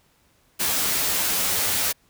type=noise with comb filter; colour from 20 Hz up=white; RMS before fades=-23 dBFS; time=0.59-1.93 s; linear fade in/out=20 ms; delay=11 ms; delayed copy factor=+0.65; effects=pink hiss -62 dBFS RMS until 2.09 s